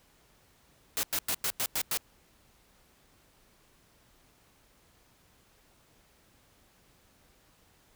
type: noise bursts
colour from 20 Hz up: white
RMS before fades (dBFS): -30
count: 7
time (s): 0.97-1.973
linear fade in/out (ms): 0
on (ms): 61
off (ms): 96
effects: pink hiss -64 dBFS RMS until 7.95 s